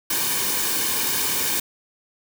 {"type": "noise with comb filter", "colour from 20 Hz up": "white", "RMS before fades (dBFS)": -23, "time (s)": [0.1, 1.6], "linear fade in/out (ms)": 5, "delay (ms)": 1.5, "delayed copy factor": -0.65, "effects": []}